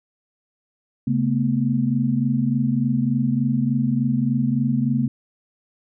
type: tone cluster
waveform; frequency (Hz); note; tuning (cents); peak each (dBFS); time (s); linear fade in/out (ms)
sine; 135.5 / 221.6 / 245; C#3 / A3 / B3; -39 / +13 / -14; -22; 1.07-5.08; 5
effects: none